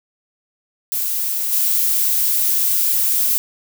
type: noise with level steps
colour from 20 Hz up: violet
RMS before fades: -21 / -17 dBFS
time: 0.92-3.38 s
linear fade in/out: 0 ms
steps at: 1.52 s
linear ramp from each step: 5 ms
effects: none